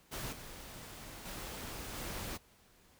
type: noise with level steps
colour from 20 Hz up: pink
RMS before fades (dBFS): -41 / -49 / -44 / -42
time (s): 0.11-2.38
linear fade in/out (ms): 20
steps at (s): 0.32 / 1.25 / 1.95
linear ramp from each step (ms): 10
effects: pink hiss -65 dBFS RMS until 2.99 s